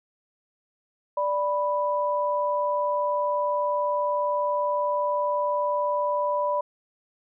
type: tone pair together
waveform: sine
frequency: 587.5 / 987 Hz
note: D5 / B5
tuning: +1 / -1 cents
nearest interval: major sixth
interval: 898 cents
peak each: -25 dBFS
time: 1.17-6.61 s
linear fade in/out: 5 ms
effects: none